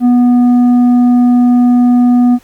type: tone with tanh clipping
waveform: sine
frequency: 244.8 Hz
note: B3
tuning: 15 cents flat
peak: -6 dBFS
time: 0-2.39 s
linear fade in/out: 50 ms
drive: 6 dB
effects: pink hiss -46 dBFS RMS until 2.43 s + Opus 32 kbps